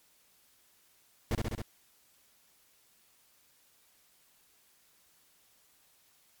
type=noise with echo; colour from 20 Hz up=brown; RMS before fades=-28 dBFS; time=1.31-1.35 s; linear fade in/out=2 ms; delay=67 ms; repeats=4; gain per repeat=-2 dB; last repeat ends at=1.618 s; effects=white hiss -66 dBFS RMS until 6.4 s + MP3 96 kbps